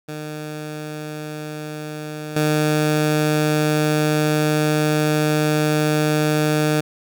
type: tone with level steps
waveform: 15% pulse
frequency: 152.3 Hz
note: D#3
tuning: 37 cents flat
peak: -22 / -10 dBFS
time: 0.08-6.81 s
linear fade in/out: 10 ms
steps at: 2.36 s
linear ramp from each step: 5 ms
effects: none